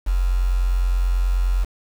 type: tone with quantisation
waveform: sine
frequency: 44.82 Hz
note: F1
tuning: 46 cents sharp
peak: -16 dBFS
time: 0.06-1.65 s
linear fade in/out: 20 ms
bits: 6
effects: none